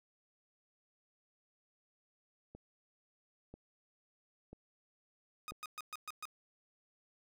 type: click train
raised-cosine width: 2 ms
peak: -37 dBFS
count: 4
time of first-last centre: 2.55-5.52 s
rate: 1.01 Hz
type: tone bursts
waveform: sawtooth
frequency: 1243 Hz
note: D#6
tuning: 2 cents flat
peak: -38 dBFS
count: 6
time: 5.48-6.254 s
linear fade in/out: 0 ms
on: 29 ms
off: 120 ms
effects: none